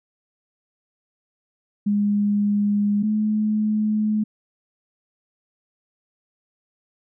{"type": "tone pair in turn", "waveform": "sine", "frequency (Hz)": [205.2, 213.6], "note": ["G#3", "G#3"], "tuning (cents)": [-21, 49], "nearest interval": "minor second", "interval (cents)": 70, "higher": "second", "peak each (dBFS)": [-17, -18], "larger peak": "first", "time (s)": [[1.86, 3.03], [3.03, 4.24]], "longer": "second", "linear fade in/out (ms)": 10, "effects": []}